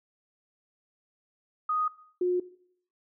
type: tone pair in turn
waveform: sine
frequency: 1244.5 / 359.7 Hz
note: D#6 / F#4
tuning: 0 / -49 cents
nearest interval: octave + major sixth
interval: 2149 cents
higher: first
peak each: -25 / -23 dBFS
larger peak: second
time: 1.69-1.88 / 2.21-2.4 s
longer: neither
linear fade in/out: 5 ms
effects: noise-tail reverb RT60 0.6 s tail -18 dB re dry